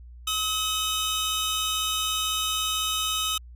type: tone cluster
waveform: sawtooth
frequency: 1276 / 3008 / 3710 Hz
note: D#6 / F#7 / A#7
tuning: +43 / +28 / -9 cents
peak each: -26 dBFS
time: 0.27-3.38 s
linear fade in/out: 5 ms
effects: added 60 Hz sine -42 dBFS peak until 3.55 s + resampled to 32000 Hz